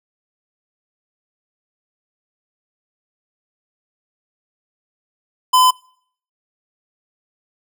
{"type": "tone", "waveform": "square", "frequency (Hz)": 1015, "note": "B5", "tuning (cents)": 47, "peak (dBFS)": -10, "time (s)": [5.53, 5.71], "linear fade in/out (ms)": 10, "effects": ["noise-tail reverb RT60 0.6 s tail -25 dB re dry"]}